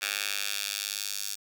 10% pulse tone with high-pass filter sweep, 101.3 Hz, G#2, 43 cents flat, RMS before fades -33 dBFS, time 0.01-1.36 s, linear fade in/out 20 ms, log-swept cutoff 2200 to 5300 Hz, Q 1.1, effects none

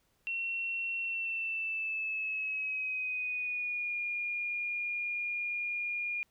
sine tone with pitch glide, 2720 to 2423 Hz, F7 to D#7, -46 to -47 cents, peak -32 dBFS, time 0.27-6.23 s, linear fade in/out 0 ms, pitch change -201 cents, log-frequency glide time 1.01-3.97 s, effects pink hiss -73 dBFS RMS until 6.3 s

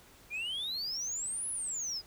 sine exponential two-way sweep, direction up then down, 2349 to 10620 to 4858 Hz, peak -31 dBFS, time 0.3-2.02 s, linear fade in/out 50 ms, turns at 1.49 s, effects tanh soft clip ceiling -33 dBFS + pink hiss -58 dBFS RMS until 2.06 s

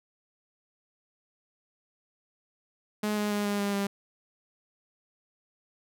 sawtooth tone with pitch steps, 210.7 / 208.4 / 206.1 / 203.9 / 201.7 / 199.45 Hz, G#3 / G#3 / G#3 / G#3 / G3 / G3, +25 / +6 / -13 / -32 / +50 / +30 cents, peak -23 dBFS, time 3.03-3.87 s, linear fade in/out 5 ms, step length 140 ms, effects none

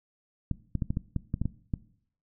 clicks, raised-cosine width 5 ms, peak -16 dBFS, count 10, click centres 0.513 / 0.753 / 0.822 / 0.905 / 0.971 / 1.163 / 1.341 / 1.416 / 1.456 / 1.738 s, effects noise-tail reverb RT60 0.6 s tail -19 dB re dry

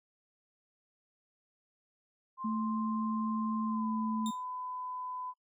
sine tone with pitch glide, 1048 to 1005.3 Hz, C6 to B5, +2 to +30 cents, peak -37 dBFS, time 2.37-5.34 s, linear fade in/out 50 ms, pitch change -72 cents, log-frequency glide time 3.66-3.85 s
sine tone, 220 Hz, A3, in tune, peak -31 dBFS, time 2.44-4.31 s, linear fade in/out 10 ms
25% pulse tone with exponential decay, 3670 Hz, A#7, 28 cents flat, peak -34 dBFS, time 4.26-4.44 s, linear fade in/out 1 ms, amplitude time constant 37 ms
effects noise-tail reverb RT60 0.1 s tail -26 dB re dry

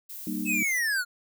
violet noise, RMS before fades -40 dBFS, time 0.09-0.79 s, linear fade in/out 10 ms
sine chord, Eb major, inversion first, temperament equal with one note detuned, 196 / 233.1 / 304.7 Hz, G3 / Bb3 / Eb4, 0 / 0 / -36 cents, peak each -33 dBFS, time 0.27-0.63 s, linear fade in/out 2 ms
square linear sweep, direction down, 2637 to 1396.9 Hz, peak -25 dBFS, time 0.45-1.05 s, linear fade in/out 50 ms
effects none

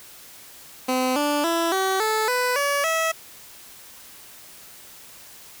15% pulse tone with pitch steps, 256.2 / 292.6 / 334.2 / 381.7 / 435.9 / 497.8 / 568.5 / 649.3 Hz, C4 / D4 / E4 / G4 / A4 / B4 / C#5 / E5, -36 / -6 / +24 / -46 / -16 / +14 / +44 / -26 cents, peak -14 dBFS, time 0.88-3.12 s, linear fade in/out 10 ms, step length 280 ms, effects white hiss -45 dBFS RMS until 5.6 s

